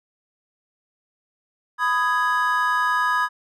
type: chord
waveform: triangle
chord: G# minor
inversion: first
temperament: just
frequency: 996.7 / 1245.9 / 1661.2 Hz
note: B5 / D#6 / G#6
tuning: +16 / +2 / 0 cents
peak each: -21 dBFS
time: 1.78-3.29 s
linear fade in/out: 50 ms
effects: none